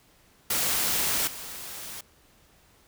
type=noise with level steps; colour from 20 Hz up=white; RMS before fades=-26 / -39 dBFS; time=0.5-2.01 s; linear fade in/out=5 ms; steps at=1.27 s; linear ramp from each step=5 ms; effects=pink hiss -60 dBFS RMS until 2.87 s

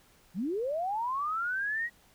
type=linear sweep; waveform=sine; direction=up; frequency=155.56 to 1927 Hz; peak=-29 dBFS; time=0.34-1.9 s; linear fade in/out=50 ms; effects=pink hiss -62 dBFS RMS until 2.14 s

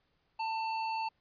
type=tone; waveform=square; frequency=892 Hz; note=A5; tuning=23 cents sharp; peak=-33 dBFS; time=0.39-1.09 s; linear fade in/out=10 ms; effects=pink hiss -75 dBFS RMS until 1.2 s + resampled to 11025 Hz

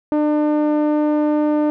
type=tone with low-pass filter; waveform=sawtooth; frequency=300.2 Hz; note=D4; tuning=38 cents sharp; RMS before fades=-17 dBFS; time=0.12-1.7 s; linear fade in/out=0 ms; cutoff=740 Hz; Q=0.92; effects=none

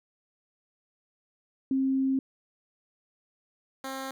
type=tone pair in turn; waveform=sine / 10% pulse; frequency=266.7 / 266.7 Hz; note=C4 / C4; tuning=+33 / +33 cents; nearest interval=unison; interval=0 cents; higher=neither; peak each=-23 / -26 dBFS; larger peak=first; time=1.71-2.19 / 3.84-4.11 s; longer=first; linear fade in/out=2 ms; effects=none

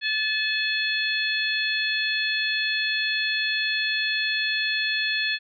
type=harmonic tone with a mistuned harmonic; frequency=858 Hz; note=A5; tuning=44 cents flat; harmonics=2 / 3 / 4 / 5; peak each=-26 / -28 / -29 / -30 dBFS; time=0.01-5.39 s; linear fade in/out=50 ms; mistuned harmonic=2; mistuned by=+20 cents; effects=none

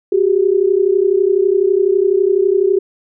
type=tone pair together; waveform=sine; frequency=371.1 / 403.1 Hz; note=F#4 / G4; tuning=+5 / +48 cents; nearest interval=minor second; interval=143 cents; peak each=-13 dBFS; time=0.12-2.79 s; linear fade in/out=5 ms; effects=none

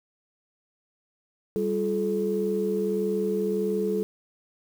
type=tone cluster; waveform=sine; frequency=195.6 / 348.5 / 430.1 Hz; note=G3 / F4 / A4; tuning=-4 / -4 / -39 cents; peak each=-28 / -31 / -25 dBFS; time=1.56-4.03 s; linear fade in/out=0 ms; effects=tanh soft clip ceiling -14 dBFS + 8-bit

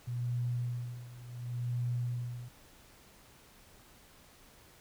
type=tone with tremolo; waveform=sine; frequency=121.5 Hz; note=B2; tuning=28 cents flat; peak=-30 dBFS; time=0.07-2.49 s; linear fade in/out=10 ms; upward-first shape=sine; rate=0.69 Hz; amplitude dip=85%; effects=pink hiss -59 dBFS RMS until 4.8 s

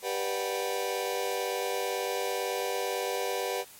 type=chord; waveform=sawtooth; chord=G major seventh; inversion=none; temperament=just; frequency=392 / 490 / 588 / 735 Hz; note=G4 / B4 / D5 / F#5; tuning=0 / -14 / +2 / -12 cents; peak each=-30 / -28 / -33 / -32 dBFS; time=0.02-3.65 s; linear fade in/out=50 ms; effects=white hiss -51 dBFS RMS until 3.79 s + MP3 64 kbps

